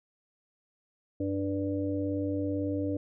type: harmonic tone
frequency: 98 Hz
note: G2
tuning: in tune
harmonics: 1 / 3 / 5 / 6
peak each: -35 / -30 / -36 / -39 dBFS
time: 1.2-2.97 s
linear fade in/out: 5 ms
effects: none